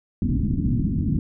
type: low-pass noise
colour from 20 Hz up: white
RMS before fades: -22 dBFS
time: 0.22-1.19 s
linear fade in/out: 2 ms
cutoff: 270 Hz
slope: 48 dB/octave
effects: none